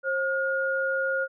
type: tone pair together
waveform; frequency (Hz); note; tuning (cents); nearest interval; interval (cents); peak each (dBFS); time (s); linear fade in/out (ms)
sine; 535 / 1428.3; C5 / F6; +38 / +38; octave + perfect fourth; 1700; -27 / -26; 0.03-1.28; 50
effects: none